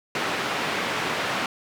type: band-pass noise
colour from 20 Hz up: white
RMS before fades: -27 dBFS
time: 0.15-1.46 s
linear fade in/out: 2 ms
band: 160 to 2200 Hz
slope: 12 dB/octave
effects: none